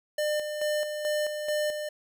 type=tone with tremolo; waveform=square; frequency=600 Hz; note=D5; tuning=37 cents sharp; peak=-26 dBFS; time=0.18-1.89 s; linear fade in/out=5 ms; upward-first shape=square; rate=2.3 Hz; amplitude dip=50%; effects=none